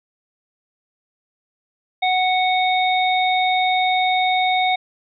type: harmonic tone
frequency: 740 Hz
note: F#5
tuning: in tune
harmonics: 1 / 3 / 5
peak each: -17 / -22 / -24 dBFS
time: 2.02-4.76 s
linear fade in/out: 10 ms
effects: none